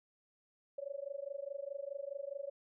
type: tone with amplitude modulation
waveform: sine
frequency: 560 Hz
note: C#5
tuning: 18 cents sharp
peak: -36 dBFS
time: 0.78-2.5 s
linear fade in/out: 5 ms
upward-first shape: sine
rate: 24.8 Hz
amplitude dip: 95%
effects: none